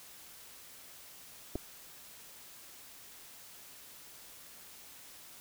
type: clicks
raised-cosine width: 2 ms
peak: -22 / -25 dBFS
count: 2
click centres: 1.555 / 1.558 s
effects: white hiss -53 dBFS RMS until 5.4 s